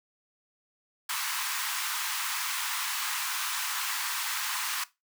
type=high-pass noise; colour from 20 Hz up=pink; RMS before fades=-32 dBFS; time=1.09-4.84 s; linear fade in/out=5 ms; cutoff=930 Hz; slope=48 dB/octave; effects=noise-tail reverb RT60 0.2 s tail -17 dB re dry